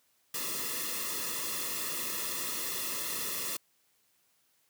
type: noise with comb filter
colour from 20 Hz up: white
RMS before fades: -35 dBFS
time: 0.34-3.57 s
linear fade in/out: 5 ms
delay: 1.3 ms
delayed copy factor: -1
effects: white hiss -71 dBFS RMS until 4.69 s + high-pass 80 Hz 12 dB/octave